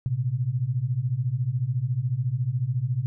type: beating tone pair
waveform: sine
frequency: 116.54 / 130.54 Hz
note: A#2 / C3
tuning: 0 / -4 cents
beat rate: 14 Hz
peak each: -27 / -25 dBFS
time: 0.06-3.06 s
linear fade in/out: 0 ms
effects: none